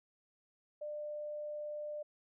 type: tone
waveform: sine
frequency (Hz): 597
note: D5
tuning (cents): +28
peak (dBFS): -39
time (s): 0.81-2.03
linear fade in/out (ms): 10
effects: none